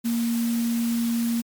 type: tone in noise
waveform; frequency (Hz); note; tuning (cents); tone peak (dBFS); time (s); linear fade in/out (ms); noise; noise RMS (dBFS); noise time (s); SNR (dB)
sine; 233.1; A#3; 0; -21; 0.04-1.42; 20; white; -36; 0.04-1.42; +12
effects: MP3 96 kbps